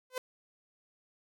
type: tone with exponential growth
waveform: sawtooth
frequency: 510 Hz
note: C5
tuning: 44 cents flat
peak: -26 dBFS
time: 0.1-0.18 s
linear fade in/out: 2 ms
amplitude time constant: 17 ms
effects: none